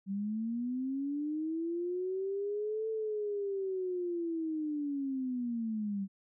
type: linear two-way sweep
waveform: sine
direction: up then down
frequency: 191.6 to 444.2 to 191.6 Hz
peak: -32 dBFS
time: 0.06-6.08 s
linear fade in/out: 50 ms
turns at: 2.89 s
effects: none